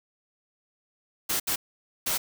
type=noise bursts at uneven times; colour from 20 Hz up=white; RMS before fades=-27 dBFS; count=3; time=1.29-1.4 / 1.47-1.56 / 2.06-2.18 s; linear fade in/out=10 ms; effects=none